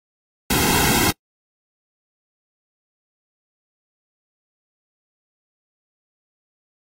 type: noise with comb filter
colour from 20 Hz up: pink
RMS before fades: -18 dBFS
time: 0.5-1.11 s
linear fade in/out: 5 ms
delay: 1.7 ms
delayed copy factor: -1
effects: noise-tail reverb RT60 0.1 s tail -26 dB re dry + AAC 48 kbps